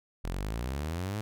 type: exponential sweep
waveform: sawtooth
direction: up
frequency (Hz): 41.2 to 110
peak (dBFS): -28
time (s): 0.24-1.21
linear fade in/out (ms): 0
effects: none